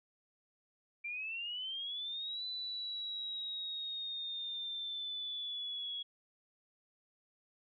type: linear two-way sweep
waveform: sine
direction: up then down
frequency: 2349 to 3999 to 3334 Hz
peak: -38 dBFS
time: 1.04-6.03 s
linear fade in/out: 10 ms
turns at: 2.45 s
effects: none